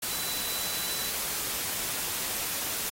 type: tone in noise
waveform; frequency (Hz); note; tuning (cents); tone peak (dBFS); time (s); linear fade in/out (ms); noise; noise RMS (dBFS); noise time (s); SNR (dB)
sine; 3978; B7; +12; -38; 0.1-1.1; 10; white; -32; 0.02-2.9; -9
effects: AAC 48 kbps